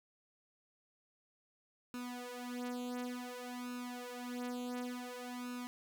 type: tone with flanger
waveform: sawtooth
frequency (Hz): 246.6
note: B3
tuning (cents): -2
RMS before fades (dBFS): -43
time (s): 1.94-5.67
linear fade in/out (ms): 0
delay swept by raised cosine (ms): 0.75 to 4.35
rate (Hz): 0.56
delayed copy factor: +0.9
effects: none